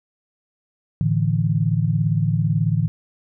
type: chord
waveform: sine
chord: A suspended fourth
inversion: none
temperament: equal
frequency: 110 / 146.83 / 164.81 Hz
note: A2 / D3 / E3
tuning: 0 / 0 / 0 cents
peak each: -21 dBFS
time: 1.01-2.88 s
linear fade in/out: 0 ms
effects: none